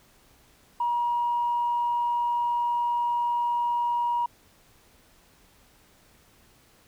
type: tone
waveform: sine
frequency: 955 Hz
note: A#5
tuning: 42 cents sharp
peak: -22 dBFS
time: 0.8-4.26 s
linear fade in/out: 5 ms
effects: tanh soft clip ceiling -18 dBFS + pink hiss -59 dBFS RMS until 6.87 s